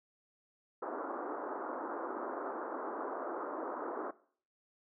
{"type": "band-pass noise", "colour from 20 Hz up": "pink", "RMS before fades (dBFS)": -40, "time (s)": [0.82, 4.11], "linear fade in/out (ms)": 5, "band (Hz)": [280, 1400], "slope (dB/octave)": 48, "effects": ["noise-tail reverb RT60 0.5 s tail -19 dB re dry"]}